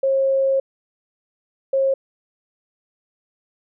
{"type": "tone pair in turn", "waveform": "sine", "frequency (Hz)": [539, 539], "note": ["C#5", "C#5"], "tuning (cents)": [-49, -49], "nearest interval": "unison", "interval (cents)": 0, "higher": "neither", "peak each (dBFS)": -15, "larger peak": "neither", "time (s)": [[0.03, 0.6], [1.73, 1.94]], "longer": "first", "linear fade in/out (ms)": 5, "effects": []}